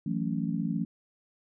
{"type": "chord", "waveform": "sine", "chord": "F# minor seventh", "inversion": "third", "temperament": "just", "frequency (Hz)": [166.5, 185, 222, 277.5], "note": ["E3", "F#3", "A3", "C#4"], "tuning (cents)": [18, 0, 16, 2], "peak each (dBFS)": [-32, -34, -32, -35], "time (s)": [0.06, 0.85], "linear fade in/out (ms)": 5, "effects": []}